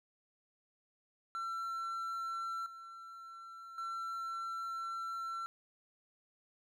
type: tone with level steps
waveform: triangle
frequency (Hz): 1349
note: E6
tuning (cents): +40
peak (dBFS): -35 / -46 / -36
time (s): 1.35-5.46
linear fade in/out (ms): 0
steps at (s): 2.66 / 3.78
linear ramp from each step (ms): 2
effects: none